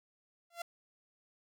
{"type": "tone with exponential growth", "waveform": "sawtooth", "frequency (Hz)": 685, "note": "F5", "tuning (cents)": -34, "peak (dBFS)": -31, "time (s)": [0.5, 0.62], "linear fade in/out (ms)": 5, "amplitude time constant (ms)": 26, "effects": []}